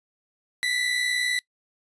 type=tone pair together; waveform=30% pulse; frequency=1964.1 / 2024 Hz; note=B6 / B6; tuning=-10 / +42 cents; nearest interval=minor second; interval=52 cents; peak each=-22 / -25 dBFS; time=0.63-1.39 s; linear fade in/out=0 ms; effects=noise-tail reverb RT60 0.1 s tail -22 dB re dry + resampled to 22050 Hz